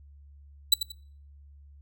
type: tone with echo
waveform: sawtooth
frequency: 3951 Hz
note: B7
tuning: in tune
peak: -12 dBFS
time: 0.72-0.74 s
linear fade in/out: 5 ms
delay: 90 ms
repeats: 2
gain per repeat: -11 dB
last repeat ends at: 0.92 s
effects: noise-tail reverb RT60 0.5 s tail -24 dB re dry + added 71 Hz sine -49 dBFS peak until 1.81 s